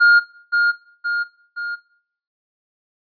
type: tone with echo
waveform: triangle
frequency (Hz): 1416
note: F6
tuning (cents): +23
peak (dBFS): -7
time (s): 0-0.2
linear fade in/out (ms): 20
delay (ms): 520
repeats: 3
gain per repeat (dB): -5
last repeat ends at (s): 1.76
effects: noise-tail reverb RT60 0.6 s tail -20 dB re dry + resampled to 11025 Hz